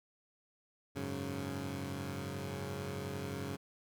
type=chord; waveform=15% pulse; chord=F# suspended second; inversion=none; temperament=equal; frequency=92.5 / 103.83 / 138.59 Hz; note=F#2 / G#2 / C#3; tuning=0 / 0 / 0 cents; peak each=-36 / -39 / -35 dBFS; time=0.95-3.57 s; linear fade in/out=20 ms; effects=none